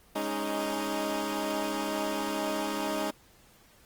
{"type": "chord", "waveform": "15% pulse", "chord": "Ab suspended fourth", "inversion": "none", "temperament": "equal with one note detuned", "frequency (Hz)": [206.7, 277.2, 311.1], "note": ["Ab3", "Db4", "Eb4"], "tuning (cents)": [-8, 0, 0], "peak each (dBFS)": [-29, -29, -26], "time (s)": [0.15, 3.11], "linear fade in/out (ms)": 10, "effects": ["pink hiss -59 dBFS RMS until 3.85 s", "Opus 24 kbps"]}